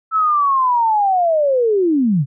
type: linear sweep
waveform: sine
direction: down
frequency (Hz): 1322 to 123.47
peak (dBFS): -12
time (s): 0.11-2.26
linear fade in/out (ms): 50
effects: none